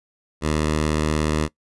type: tone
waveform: 10% pulse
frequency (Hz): 76.9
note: D#2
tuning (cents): -20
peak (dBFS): -11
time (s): 0.41-1.49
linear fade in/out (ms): 50
effects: noise-tail reverb RT60 0.1 s tail -20 dB re dry + resampled to 24000 Hz